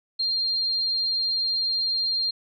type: tone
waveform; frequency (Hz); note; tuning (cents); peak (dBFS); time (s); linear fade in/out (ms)
sine; 4196; C8; +4; -22; 0.19-2.31; 10
effects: none